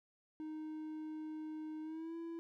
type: tone with pitch glide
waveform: triangle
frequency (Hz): 310.7 to 333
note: D#4 to E4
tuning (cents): -2 to +18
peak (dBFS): -40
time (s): 0.4-2.39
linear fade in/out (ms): 0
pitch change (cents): +120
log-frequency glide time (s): 1.82-2.16
effects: none